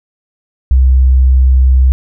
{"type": "tone", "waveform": "sine", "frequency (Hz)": 64.7, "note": "C2", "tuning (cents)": -19, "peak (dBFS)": -4, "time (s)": [0.71, 1.92], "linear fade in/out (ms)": 0, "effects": []}